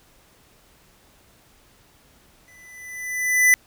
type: tone with exponential growth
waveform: square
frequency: 1997 Hz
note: B6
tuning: 19 cents sharp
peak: -11 dBFS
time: 2.48-3.54 s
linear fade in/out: 0 ms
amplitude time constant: 230 ms
effects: pink hiss -56 dBFS RMS until 3.66 s